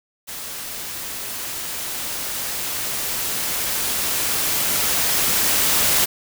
white noise with level ramp, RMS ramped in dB -32 to -17 dBFS, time 0.27-6.06 s, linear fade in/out 20 ms, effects none

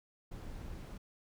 brown noise, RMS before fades -45 dBFS, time 0.31-0.98 s, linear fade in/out 10 ms, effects none

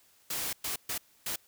white noise bursts at uneven times, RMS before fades -34 dBFS, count 4, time 0.3-0.53 / 0.64-0.76 / 0.89-0.98 / 1.26-1.36 s, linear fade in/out 5 ms, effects white hiss -64 dBFS RMS until 1.47 s

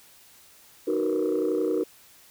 sine chord, B major seventh, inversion first, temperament just, 308.7 / 370.4 / 463 / 493.9 Hz, D#4 / F#4 / A#4 / B4, -14 / +2 / -12 / 0 cents, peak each -27 / -26 / -26 / -31 dBFS, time 0.87-1.84 s, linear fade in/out 10 ms, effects tanh soft clip ceiling -17 dBFS + white hiss -54 dBFS RMS until 2.3 s

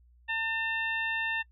harmonic tone, 900 Hz, A5, 39 cents sharp, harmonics 1 / 2 / 3 / 4, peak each -38 / -31 / -34 / -42 dBFS, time 0.28-1.43 s, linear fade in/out 20 ms, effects noise-tail reverb RT60 0.1 s tail -25 dB re dry + added 60 Hz sine -57 dBFS peak until 1.51 s

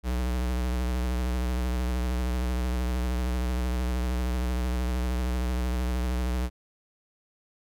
square tone with vibrato, 61.74 Hz, B1, in tune, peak -26 dBFS, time 0.03-6.5 s, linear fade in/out 50 ms, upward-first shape sine, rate 13 Hz, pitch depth 59 cents each way, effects none

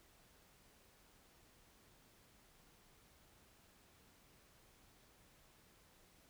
silence, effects pink hiss -68 dBFS RMS until 6.29 s

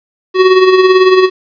square tone with tremolo, 373.1 Hz, F#4, 14 cents sharp, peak -3 dBFS, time 0.34-1.3 s, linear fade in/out 50 ms, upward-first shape sine, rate 18 Hz, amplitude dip 50%, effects resampled to 11025 Hz + 7-bit

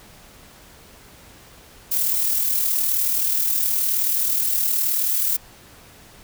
violet noise with amplitude modulation, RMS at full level -19 dBFS, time 1.91-5.37 s, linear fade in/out 10 ms, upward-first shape sine, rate 39 Hz, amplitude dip 40%, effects pink hiss -47 dBFS RMS until 6.23 s

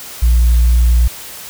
sine tone, 59 Hz, A#1, 22 cents sharp, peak -5 dBFS, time 0.22-1.08 s, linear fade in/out 10 ms, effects tanh soft clip ceiling -5 dBFS + white hiss -31 dBFS RMS until 1.49 s

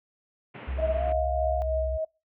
pink band-pass noise, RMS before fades -43 dBFS, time 0.54-1.13 s, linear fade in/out 10 ms, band 110 to 2900 Hz, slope 48 dB/octave
sine tone with vibrato, 65.41 Hz, C2, in tune, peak -28 dBFS, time 0.67-1.98 s, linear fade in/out 20 ms, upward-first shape sine, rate 12 Hz, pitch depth 45 cents each way
sine tone with tremolo, 634 Hz, D#5, 32 cents sharp, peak -25 dBFS, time 0.78-2.05 s, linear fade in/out 10 ms, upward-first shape sine, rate 3.3 Hz, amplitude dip 45%
sine tone with pitch glide, 650 to 708.8 Hz, E5 to F5, -24 to +25 cents, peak -29 dBFS, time 0.8-1.62 s, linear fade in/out 0 ms, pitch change +149 cents, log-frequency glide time 0.94-1.05 s
effects noise-tail reverb RT60 0.3 s tail -26 dB re dry

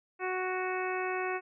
harmonic tone, 370 Hz, F#4, in tune, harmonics 1 / 2 / 3 / 4 / 5 / 6 / 7, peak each -34 / -37 / -39 / -40 / -41 / -42 / -42 dBFS, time 0.19-1.41 s, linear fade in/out 50 ms, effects none

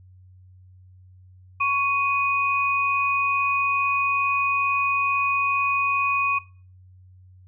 sine tone pair together, 1108.7 / 2489 Hz, C#6 / D#7, 0 / 0 cents, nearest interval octave + major second, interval 1400 cents, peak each -22 dBFS, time 1.6-6.39 s, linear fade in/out 10 ms, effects noise-tail reverb RT60 0.4 s tail -20 dB re dry + added 92 Hz sine -47 dBFS peak until 7.47 s

